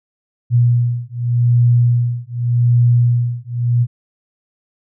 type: beating tone pair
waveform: sine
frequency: 120 / 120.85 Hz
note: B2 / B2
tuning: -49 / -37 cents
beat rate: 0.85 Hz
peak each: -14 dBFS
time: 0.5-3.87 s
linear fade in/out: 50 ms
effects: none